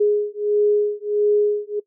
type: beating tone pair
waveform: sine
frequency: 415.3 / 416.8 Hz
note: G#4 / G#4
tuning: 0 / +6 cents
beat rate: 1.5 Hz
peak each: -19 dBFS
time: 0-1.8 s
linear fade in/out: 10 ms
effects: noise-tail reverb RT60 0.1 s tail -20 dB re dry